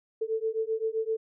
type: beating tone pair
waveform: sine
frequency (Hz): 440 / 447.7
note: A4 / A4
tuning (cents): 0 / +30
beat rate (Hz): 7.7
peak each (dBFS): -30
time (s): 0.21-1.17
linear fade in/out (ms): 10
effects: none